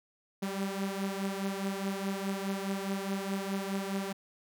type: beating tone pair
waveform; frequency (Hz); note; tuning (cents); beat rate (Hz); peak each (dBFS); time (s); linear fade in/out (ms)
sawtooth; 193.9 / 198.7; G3 / G3; -19 / +24; 4.8; -30 / -33; 0.42-4.13; 10
effects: none